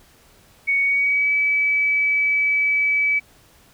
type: tone with pitch glide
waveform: sine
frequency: 2230 to 2293 Hz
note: C#7 to D7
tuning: +10 to -42 cents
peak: -16 dBFS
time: 0.67-3.2 s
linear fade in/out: 20 ms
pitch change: +48 cents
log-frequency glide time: 0.82-1.32 s
effects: pink hiss -53 dBFS RMS until 3.73 s